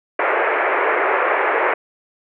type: band-pass noise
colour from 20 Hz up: pink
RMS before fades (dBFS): -18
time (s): 0.19-1.74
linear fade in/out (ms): 5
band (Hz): 380 to 2300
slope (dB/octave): 48
effects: none